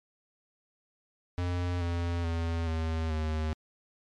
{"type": "tone with pitch steps", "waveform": "square", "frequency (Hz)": [88.7, 85.93, 83.24, 80.64, 78.12], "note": ["F2", "F2", "E2", "E2", "D#2"], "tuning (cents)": [27, -28, 17, -38, 8], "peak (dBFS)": -29, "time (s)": [1.38, 3.53], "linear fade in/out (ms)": 0, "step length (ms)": 430, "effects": ["low-pass 5000 Hz 12 dB/octave", "MP3 96 kbps"]}